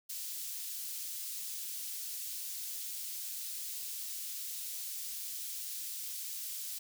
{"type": "high-pass noise", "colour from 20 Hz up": "white", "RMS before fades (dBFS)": -41, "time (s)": [0.09, 6.79], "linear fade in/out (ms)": 10, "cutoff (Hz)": 4100, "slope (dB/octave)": 12, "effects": []}